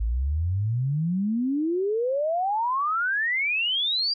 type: exponential sweep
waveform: sine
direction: up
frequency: 52.3 to 4844 Hz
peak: -22 dBFS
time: 0-4.14 s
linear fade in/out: 10 ms
effects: none